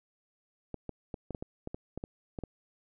clicks, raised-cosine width 2 ms, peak -24 dBFS, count 12, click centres 0.743 / 0.893 / 1.142 / 1.307 / 1.348 / 1.425 / 1.674 / 1.745 / 1.976 / 2.039 / 2.388 / 2.437 s, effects none

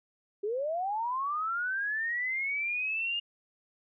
sine linear sweep, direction up, 391.1 to 2848 Hz, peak -29 dBFS, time 0.43-3.2 s, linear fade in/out 10 ms, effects none

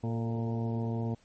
harmonic tone with a mistuned harmonic, 115.6 Hz, A#2, 14 cents flat, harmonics 1 / 2 / 3 / 4 / 5 / 6 / 7 / 8, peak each -31 / -34 / -42 / -41 / -47 / -46 / -50 / -48 dBFS, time 0.03-1.15 s, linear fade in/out 10 ms, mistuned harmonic 4, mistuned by -38 cents, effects pink hiss -65 dBFS RMS until 1.24 s + MP3 32 kbps

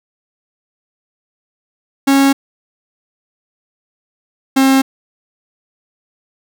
45% pulse tone pair in turn, 274.4 / 267.5 Hz, C#4 / C4, -17 / +38 cents, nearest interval unison, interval 45 cents, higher first, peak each -8 dBFS, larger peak neither, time 2.07-2.33 / 4.56-4.82 s, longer neither, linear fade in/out 10 ms, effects none

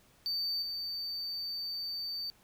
triangle tone with level steps, 4586 Hz, D8, 42 cents flat, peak -30 / -34 dBFS, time 0.26-2.3 s, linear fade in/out 0 ms, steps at 0.62 s, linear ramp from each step 5 ms, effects pink hiss -64 dBFS RMS until 2.43 s

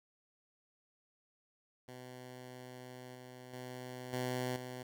10% pulse tone with level steps, 126.2 Hz, B2, 38 cents sharp, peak -40 / -42 / -36 / -27 / -35 dBFS, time 1.88-4.83 s, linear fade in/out 5 ms, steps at 3.15 / 3.53 / 4.13 / 4.56 s, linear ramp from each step 2 ms, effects none

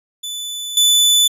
sawtooth tone with level steps, 3491 Hz, A7, 14 cents flat, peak -21 / -7 dBFS, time 0.23-1.28 s, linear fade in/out 10 ms, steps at 0.77 s, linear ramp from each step 2 ms, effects resampled to 32000 Hz

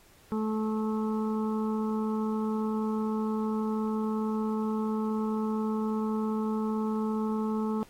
harmonic tone, 217.2 Hz, A3, 22 cents flat, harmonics 1 / 2 / 4 / 5 / 6, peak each -28 / -34 / -40 / -42 / -44 dBFS, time 0.32-7.83 s, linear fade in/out 0 ms, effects pink hiss -59 dBFS RMS until 7.89 s + AAC 48 kbps

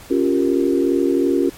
sine chord, G half-diminished seventh, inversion second, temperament equal, 277.2 / 349.2 / 392 / 466.2 Hz, Db4 / F4 / G4 / Bb4, 0 / 0 / 0 / 0 cents, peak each -18 / -18 / -21 / -24 dBFS, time 0.1-1.5 s, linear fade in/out 10 ms, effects pink hiss -41 dBFS RMS until 1.57 s + MP3 64 kbps

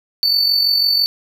triangle tone with amplitude modulation, 4500 Hz, C#8, 25 cents sharp, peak -9 dBFS, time 0.23-1.06 s, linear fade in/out 0 ms, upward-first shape sine, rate 46 Hz, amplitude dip 55%, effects none

